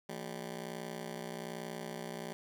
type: ring-modulated tone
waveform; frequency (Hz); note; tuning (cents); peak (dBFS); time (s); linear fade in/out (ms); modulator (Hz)
15% pulse; 196; G3; 0; -31; 0.09-2.33; 0; 30.6
effects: none